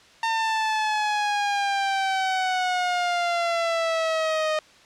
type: exponential sweep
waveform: sawtooth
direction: down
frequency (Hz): 909 to 617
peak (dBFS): -18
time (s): 0.23-4.59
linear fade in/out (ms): 2
effects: white hiss -52 dBFS RMS until 4.85 s + low-pass 5000 Hz 12 dB/octave